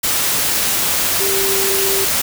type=tone in noise; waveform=sine; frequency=390 Hz; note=G4; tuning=9 cents flat; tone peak=-20 dBFS; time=1.2-2.05 s; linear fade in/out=10 ms; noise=white; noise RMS=-17 dBFS; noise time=0.03-2.22 s; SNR=-6 dB; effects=none